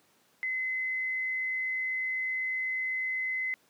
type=tone; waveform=sine; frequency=2042 Hz; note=C7; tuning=43 cents flat; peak=-29 dBFS; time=0.43-3.54 s; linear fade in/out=0 ms; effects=pink hiss -66 dBFS RMS until 3.69 s + high-pass 200 Hz 12 dB/octave